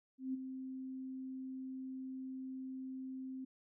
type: tone with ADSR envelope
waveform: sine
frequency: 261.6 Hz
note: C4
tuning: in tune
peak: -34 dBFS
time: 0.18-3.45 s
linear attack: 160 ms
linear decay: 17 ms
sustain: -8 dB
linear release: 9 ms
effects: none